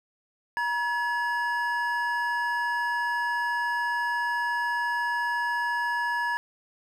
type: tone pair together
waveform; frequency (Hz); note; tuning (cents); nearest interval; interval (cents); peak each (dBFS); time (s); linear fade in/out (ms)
triangle; 954.1 / 1700; A#5 / G#6; +40 / +40; minor seventh; 1000; -26; 0.57-6.37; 0
effects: none